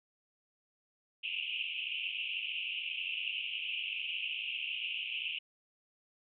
white band-pass noise, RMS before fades -38 dBFS, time 1.23-5.39 s, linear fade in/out 10 ms, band 2500 to 3000 Hz, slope 96 dB/octave, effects none

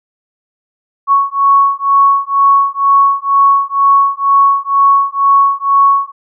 sine beating tone pair, 1108.7 / 1110.8 Hz, C#6 / C#6, 0 / +3 cents, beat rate 2.1 Hz, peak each -10 dBFS, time 1.07-6.12 s, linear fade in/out 50 ms, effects none

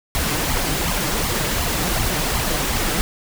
pink noise with flanger, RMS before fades -21 dBFS, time 0.15-3.01 s, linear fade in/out 0 ms, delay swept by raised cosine 0.93 to 6.73 ms, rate 2.7 Hz, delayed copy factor +0.65, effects none

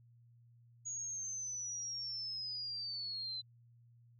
sine linear sweep, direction down, 6730 to 4023 Hz, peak -39 dBFS, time 0.85-3.42 s, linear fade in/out 20 ms, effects added 118 Hz sine -61 dBFS peak until 4.19 s

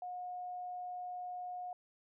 sine tone, 722 Hz, F#5, 43 cents flat, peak -40 dBFS, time 0.02-1.73 s, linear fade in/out 2 ms, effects none

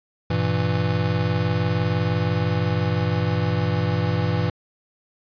square chord, E diminished, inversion first, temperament just, 98.89 / 118.67 / 164.81 Hz, G2 / Bb2 / E3, +16 / +31 / 0 cents, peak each -25 dBFS, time 0.3-4.5 s, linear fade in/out 5 ms, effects resampled to 11025 Hz

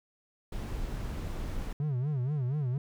brown noise, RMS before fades -35 dBFS, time 0.52-1.73 s, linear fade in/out 5 ms
triangle tone with vibrato, 136.5 Hz, C#3, 26 cents flat, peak -26 dBFS, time 1.8-2.78 s, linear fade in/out 2 ms, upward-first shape sine, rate 4.2 Hz, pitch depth 200 cents each way
effects none

